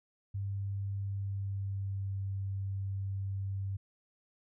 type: tone with pitch glide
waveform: sine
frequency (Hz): 99 to 97.58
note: G2 to G2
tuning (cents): +18 to -7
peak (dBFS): -33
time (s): 0.34-3.77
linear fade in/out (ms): 10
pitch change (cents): -25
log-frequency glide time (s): 1.03-2.18
effects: none

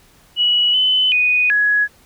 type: tone with pitch steps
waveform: sine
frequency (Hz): 2930 / 3025 / 2482 / 1677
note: F#7 / F#7 / D#7 / G#6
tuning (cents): -18 / +38 / -5 / +16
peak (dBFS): -12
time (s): 0.36-1.88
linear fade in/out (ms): 50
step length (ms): 380
effects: pink hiss -51 dBFS RMS until 2.05 s

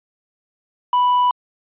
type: tone with quantisation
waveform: triangle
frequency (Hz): 987.8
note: B5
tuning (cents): 0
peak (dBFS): -11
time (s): 0.93-1.31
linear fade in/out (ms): 2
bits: 6
effects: resampled to 8000 Hz

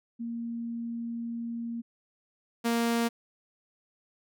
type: tone pair in turn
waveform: sine / sawtooth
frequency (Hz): 233.1 / 233.1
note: A#3 / A#3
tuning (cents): 0 / 0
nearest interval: unison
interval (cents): 0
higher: neither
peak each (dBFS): -32 / -21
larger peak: second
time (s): 0.19-1.82 / 2.64-3.09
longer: first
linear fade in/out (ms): 20
effects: none

